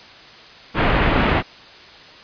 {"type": "low-pass noise", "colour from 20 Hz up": "pink", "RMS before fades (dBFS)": -17, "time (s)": [0.74, 1.43], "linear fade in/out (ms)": 50, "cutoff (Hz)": 2800, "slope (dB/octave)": 24, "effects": ["white hiss -42 dBFS RMS until 2.23 s", "resampled to 11025 Hz"]}